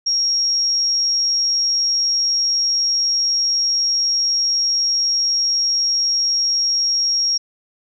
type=tone; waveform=sine; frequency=5588 Hz; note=F8; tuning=in tune; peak=-15 dBFS; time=0.06-7.38 s; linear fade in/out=10 ms; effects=none